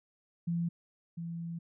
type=tone pair in turn; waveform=sine; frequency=170 / 168.14 Hz; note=F3 / E3; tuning=-46 / +35 cents; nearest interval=unison; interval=19 cents; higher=first; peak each=-29 / -36 dBFS; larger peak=first; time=0.47-0.69 / 1.17-1.59 s; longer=second; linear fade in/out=10 ms; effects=none